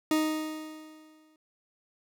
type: tone with exponential decay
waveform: 40% pulse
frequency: 311.1 Hz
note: D#4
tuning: in tune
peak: -21 dBFS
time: 0.11-1.36 s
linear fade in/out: 2 ms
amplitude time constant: 270 ms
effects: none